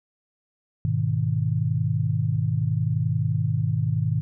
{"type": "chord", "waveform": "sine", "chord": "G# minor", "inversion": "none", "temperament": "just", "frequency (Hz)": [103.83, 124.59, 155.74], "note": ["G#2", "B2", "D#3"], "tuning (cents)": [0, 16, 2], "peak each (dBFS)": -25, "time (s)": [0.85, 4.21], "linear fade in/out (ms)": 0, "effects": []}